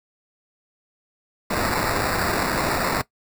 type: noise with sample-and-hold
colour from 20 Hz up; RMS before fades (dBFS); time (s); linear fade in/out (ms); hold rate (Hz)
blue; -23; 1.5-3.02; 10; 3150
effects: noise-tail reverb RT60 0.1 s tail -18 dB re dry